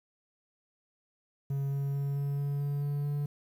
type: tone with pitch steps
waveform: triangle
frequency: 138.59 / 139.47 / 140.36 / 141.26 / 142.16 / 143.06 / 143.98 / 144.89 Hz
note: C#3 / C#3 / C#3 / C#3 / C#3 / D3 / D3 / D3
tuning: 0 / +11 / +22 / +33 / +44 / -45 / -34 / -23 cents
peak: -27 dBFS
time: 1.5-3.26 s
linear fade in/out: 5 ms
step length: 220 ms
effects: 10-bit